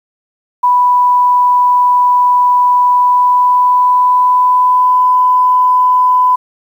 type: tone with pitch glide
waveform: sine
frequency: 987.8 to 1002.2 Hz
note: B5 to B5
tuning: 0 to +25 cents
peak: -6 dBFS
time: 0.63-6.36 s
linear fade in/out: 10 ms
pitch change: +25 cents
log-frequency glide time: 2.88-5.02 s
effects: 7-bit